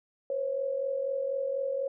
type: tone pair together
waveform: sine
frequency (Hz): 502 / 546.1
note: B4 / C#5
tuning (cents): +28 / -26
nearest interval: minor second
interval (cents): 146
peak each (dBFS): -35 / -29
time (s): 0.3-1.88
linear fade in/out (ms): 2
effects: none